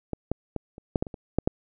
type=clicks; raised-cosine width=2 ms; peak=-16 / -12 / -16 / -29 / -9 / -11 / -24 / -24 / -8 / -8 dBFS; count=10; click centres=0.133 / 0.316 / 0.563 / 0.781 / 0.958 / 1.025 / 1.068 / 1.142 / 1.386 / 1.475 s; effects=none